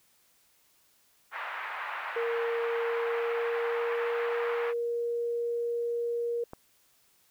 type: band-pass noise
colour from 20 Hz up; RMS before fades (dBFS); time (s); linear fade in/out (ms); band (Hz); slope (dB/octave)
pink; -37; 1.31-4.74; 50; 840 to 2200; 24
type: tone with pitch glide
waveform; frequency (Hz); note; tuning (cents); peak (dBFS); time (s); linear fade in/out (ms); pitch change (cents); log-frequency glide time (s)
sine; 466.2 to 471.9; A#4 to A#4; 0 to +21; -28; 2.16-6.44; 5; +21; 2.81-4.51
type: click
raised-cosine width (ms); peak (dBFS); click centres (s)
1; -27; 6.534
effects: white hiss -66 dBFS RMS until 7.3 s